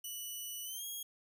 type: tone with pitch glide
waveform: 5% pulse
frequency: 2960 to 3284 Hz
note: F#7 to G#7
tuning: 0 to -20 cents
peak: -33 dBFS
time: 0.04-1.03 s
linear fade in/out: 5 ms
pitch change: +180 cents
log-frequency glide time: 0.64-0.85 s
effects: none